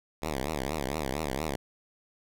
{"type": "tone with vibrato", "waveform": "5% pulse", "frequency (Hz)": 71.6, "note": "D2", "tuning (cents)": -43, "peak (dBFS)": -19, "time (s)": [0.22, 1.56], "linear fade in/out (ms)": 5, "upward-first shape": "triangle", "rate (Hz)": 4.3, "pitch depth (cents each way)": 240, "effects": []}